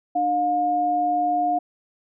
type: tone pair together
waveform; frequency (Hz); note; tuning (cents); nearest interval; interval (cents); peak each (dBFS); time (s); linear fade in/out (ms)
sine; 300 / 713.5; D4 / F5; +37 / +37; octave + minor third; 1500; -28 / -19; 0.15-1.59; 10
effects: none